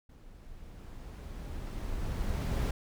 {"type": "noise with level ramp", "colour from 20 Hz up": "brown", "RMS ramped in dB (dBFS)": [-53, -28], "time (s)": [0.09, 2.71], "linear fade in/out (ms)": 5, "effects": []}